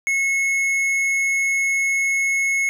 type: tone with tanh clipping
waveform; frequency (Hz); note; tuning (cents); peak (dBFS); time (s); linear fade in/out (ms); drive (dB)
sine; 2183; C#7; -27; -19; 0.07-2.69; 0; 10
effects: none